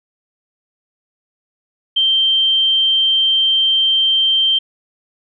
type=tone; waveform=sine; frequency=3140 Hz; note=G7; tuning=2 cents sharp; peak=-11 dBFS; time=1.96-4.59 s; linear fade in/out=10 ms; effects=none